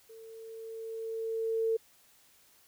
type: tone with level ramp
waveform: sine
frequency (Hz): 450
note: A4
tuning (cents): +39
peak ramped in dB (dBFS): -48 to -25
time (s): 0.09-1.77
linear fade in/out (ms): 10
effects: white hiss -63 dBFS RMS until 2.67 s